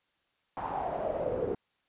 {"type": "noise with band-pass filter sweep", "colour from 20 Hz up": "brown", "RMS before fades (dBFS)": -33, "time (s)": [0.57, 1.55], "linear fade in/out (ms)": 2, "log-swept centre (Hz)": [930, 440], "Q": 5.5, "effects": ["white hiss -74 dBFS RMS until 1.88 s", "resampled to 8000 Hz"]}